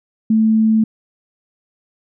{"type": "tone", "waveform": "sine", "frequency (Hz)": 220, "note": "A3", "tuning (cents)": 0, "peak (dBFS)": -10, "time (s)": [0.3, 0.84], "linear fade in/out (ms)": 5, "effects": []}